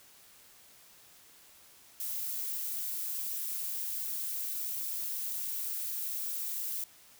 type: noise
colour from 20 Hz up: violet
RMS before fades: -36 dBFS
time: 2-6.84 s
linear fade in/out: 2 ms
effects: white hiss -58 dBFS RMS until 7.19 s